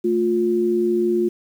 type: tone pair together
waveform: sine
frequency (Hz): 221.3 / 353.4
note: A3 / F4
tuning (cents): +10 / +21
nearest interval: minor sixth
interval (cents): 811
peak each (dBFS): -23 / -17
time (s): 0.04-1.29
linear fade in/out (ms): 10
effects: 8-bit